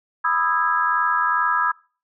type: chord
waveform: sine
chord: E major seventh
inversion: second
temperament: just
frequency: 988.9 / 1236.1 / 1318.5 / 1648.1 Hz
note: B5 / D#6 / E6 / G#6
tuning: +2 / -12 / 0 / -14 cents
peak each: -23 dBFS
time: 0.24-1.72 s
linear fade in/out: 10 ms
effects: noise-tail reverb RT60 0.4 s tail -25 dB re dry